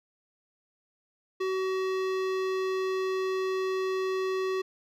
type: tone with hard clipping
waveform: sine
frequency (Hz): 377.6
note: F#4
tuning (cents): +35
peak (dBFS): -29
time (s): 1.4-4.62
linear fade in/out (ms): 10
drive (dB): 18
effects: none